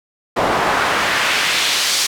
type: noise with band-pass filter sweep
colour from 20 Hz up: pink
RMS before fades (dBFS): -17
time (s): 0.36-2.07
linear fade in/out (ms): 10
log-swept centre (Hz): 680 to 5400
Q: 1
effects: none